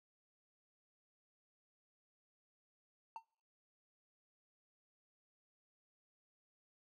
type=tone with exponential decay; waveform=triangle; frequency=903 Hz; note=A5; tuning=45 cents sharp; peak=-38 dBFS; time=3.16-3.24 s; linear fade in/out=1 ms; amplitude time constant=17 ms; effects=noise-tail reverb RT60 0.5 s tail -26 dB re dry